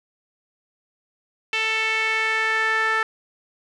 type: tone with band-pass filter sweep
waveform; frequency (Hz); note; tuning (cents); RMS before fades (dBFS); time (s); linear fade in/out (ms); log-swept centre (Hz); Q
sawtooth; 441.9; A4; +7; -22; 1.53-3.03; 2; 2600 to 1600; 3.6
effects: resampled to 22050 Hz + 8-bit